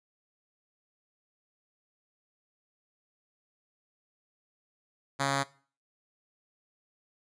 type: tone with notch filter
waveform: 5% pulse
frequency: 138.2 Hz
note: C#3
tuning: 5 cents flat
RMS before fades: -29 dBFS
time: 5.19-5.44 s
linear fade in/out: 20 ms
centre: 380 Hz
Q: 2
effects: noise-tail reverb RT60 0.4 s tail -19 dB re dry + resampled to 22050 Hz